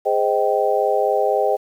sine chord, Ab major seventh, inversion none, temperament just, 415.3 / 519.1 / 623 / 778.7 Hz, Ab4 / C5 / Eb5 / G5, 0 / -14 / +2 / -12 cents, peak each -21 dBFS, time 0.05-1.57 s, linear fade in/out 20 ms, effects 8-bit

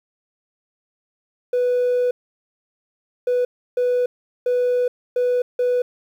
triangle tone bursts at uneven times, 493.9 Hz, B4, in tune, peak -13 dBFS, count 6, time 1.53-2.11 / 3.27-3.45 / 3.77-4.06 / 4.46-4.88 / 5.16-5.42 / 5.59-5.82 s, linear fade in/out 5 ms, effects tanh soft clip ceiling -12 dBFS + 9-bit

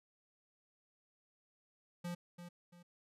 square tone with echo, 174.61 Hz, F3, in tune, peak -40 dBFS, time 2.04-2.15 s, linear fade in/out 10 ms, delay 340 ms, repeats 2, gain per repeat -9 dB, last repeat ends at 2.83 s, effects resampled to 32000 Hz

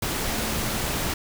sine tone in noise, 220 Hz, A3, in tune, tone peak -36 dBFS, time 0.27-0.85 s, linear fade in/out 5 ms, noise pink, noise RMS -27 dBFS, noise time 0.02-1.14 s, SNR -12 dB, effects none

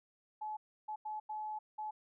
sine tone bursts at uneven times, 856 Hz, A5, 48 cents flat, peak -38 dBFS, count 5, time 0.41-0.57 / 0.88-0.96 / 1.05-1.2 / 1.29-1.59 / 1.78-1.91 s, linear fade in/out 10 ms, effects none

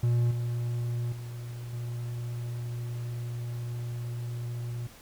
triangle tone with level steps, 119.5 Hz, A#2, 43 cents sharp, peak -20 / -26 / -34 / -30 dBFS, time 0.03-4.87 s, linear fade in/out 5 ms, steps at 0.31 / 1.12 / 1.73 s, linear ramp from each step 2 ms, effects pink hiss -52 dBFS RMS until 5.01 s

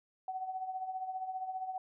sine tone with tremolo, 752 Hz, F#5, 28 cents sharp, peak -33 dBFS, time 0.28-1.78 s, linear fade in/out 2 ms, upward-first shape triangle, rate 15 Hz, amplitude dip 70%, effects none

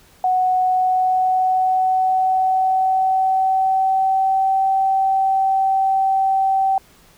sine tone with pitch glide, 740 to 771.4 Hz, F#5 to G5, 0 to -28 cents, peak -14 dBFS, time 0.24-6.78 s, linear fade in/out 2 ms, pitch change +72 cents, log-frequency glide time 0.61-4.7 s, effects pink hiss -51 dBFS RMS until 7.17 s

